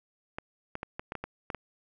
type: clicks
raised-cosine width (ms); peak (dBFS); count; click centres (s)
0.5; -20; 9; 0.385 / 0.754 / 0.831 / 0.995 / 1.121 / 1.153 / 1.24 / 1.502 / 1.547
effects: none